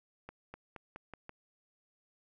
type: accelerating click train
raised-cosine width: 0.5 ms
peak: -30 dBFS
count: 6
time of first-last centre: 0.29-1.294 s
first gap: 250 ms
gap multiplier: 0.89
effects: none